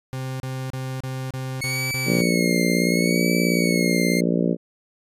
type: tone bursts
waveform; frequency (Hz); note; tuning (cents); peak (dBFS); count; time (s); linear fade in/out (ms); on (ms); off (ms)
40% pulse; 130.81; C3; 0; -26; 7; 0.13-2.212; 0; 270; 32
type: tone with vibrato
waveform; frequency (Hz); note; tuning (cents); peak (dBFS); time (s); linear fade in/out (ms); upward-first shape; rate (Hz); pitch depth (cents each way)
sawtooth; 2200; C#7; -14; -21; 1.61-4.21; 10; sine; 0.71; 80
type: harmonic tone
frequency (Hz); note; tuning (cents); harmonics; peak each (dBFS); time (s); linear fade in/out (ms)
58.5; A#1; +7; 3 / 4 / 5 / 6 / 7 / 8 / 9 / 10; -22 / -24 / -26 / -28 / -29 / -30 / -31 / -32; 2.05-4.57; 50
effects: resampled to 32000 Hz